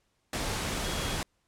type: tone in noise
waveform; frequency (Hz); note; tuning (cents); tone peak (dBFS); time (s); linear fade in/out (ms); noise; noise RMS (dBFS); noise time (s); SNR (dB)
sine; 3322; G#7; 0; -41; 0.84-1.16; 2; pink; -32; 0.33-1.23; -12
effects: pink hiss -74 dBFS RMS until 1.47 s + low-pass 10000 Hz 12 dB/octave